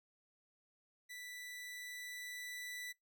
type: tone with level ramp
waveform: sawtooth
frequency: 1975.5 Hz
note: B6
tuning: in tune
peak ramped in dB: -44 to -40 dBFS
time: 1.09-2.93 s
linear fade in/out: 20 ms
effects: noise-tail reverb RT60 0.2 s tail -26 dB re dry